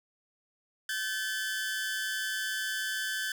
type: tone pair together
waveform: sawtooth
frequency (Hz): 1537.2 / 1728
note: G6 / A6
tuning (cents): -34 / -32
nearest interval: major second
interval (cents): 202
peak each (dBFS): -30 / -31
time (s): 0.89-3.32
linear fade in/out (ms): 2
effects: none